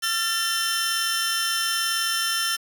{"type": "tone cluster", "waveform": "sawtooth", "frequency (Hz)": [1363, 1777, 3085, 5370], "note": ["F6", "A6", "G7", "E8"], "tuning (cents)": [-43, 17, -28, 31], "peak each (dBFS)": -25, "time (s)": [0.02, 2.57], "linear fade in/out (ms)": 20, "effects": ["7-bit"]}